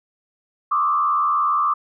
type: tone with frequency modulation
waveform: sine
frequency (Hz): 1174.7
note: D6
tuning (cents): 0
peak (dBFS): -16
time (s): 0.71-1.74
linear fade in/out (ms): 10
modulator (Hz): 83.1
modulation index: 1
effects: none